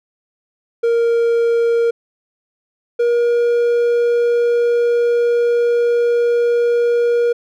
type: tone pair in turn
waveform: triangle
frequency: 466.2 / 475.2 Hz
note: A#4 / A#4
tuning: 0 / +33 cents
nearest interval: unison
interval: 33 cents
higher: second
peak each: -10 dBFS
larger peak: neither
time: 0.83-1.91 / 2.99-7.33 s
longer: second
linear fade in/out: 10 ms
effects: none